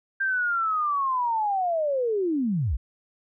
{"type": "linear sweep", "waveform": "sine", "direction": "down", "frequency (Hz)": [1593, 46.25], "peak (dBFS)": -22, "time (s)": [0.2, 2.77], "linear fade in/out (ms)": 10, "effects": []}